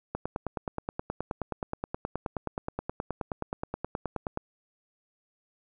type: click train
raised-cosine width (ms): 1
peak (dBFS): -17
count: 41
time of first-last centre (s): 0.15-4.374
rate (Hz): 9.47
effects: none